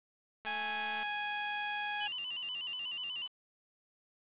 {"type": "click train", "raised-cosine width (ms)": 0.3, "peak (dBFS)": -30, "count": 128, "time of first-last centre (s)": [0.45, 1.03], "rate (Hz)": 219}
{"type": "tone", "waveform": "15% pulse", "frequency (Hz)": 830.6, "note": "G#5", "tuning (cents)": 0, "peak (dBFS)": -28, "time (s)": [0.46, 2.08], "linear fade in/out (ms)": 10}
{"type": "tone with vibrato", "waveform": "sine", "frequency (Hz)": 2895, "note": "F#7", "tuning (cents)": -38, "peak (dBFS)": -37, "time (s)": [2, 3.28], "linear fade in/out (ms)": 20, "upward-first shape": "square", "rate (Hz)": 8.2, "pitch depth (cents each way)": 61}
{"effects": ["resampled to 8000 Hz", "9-bit"]}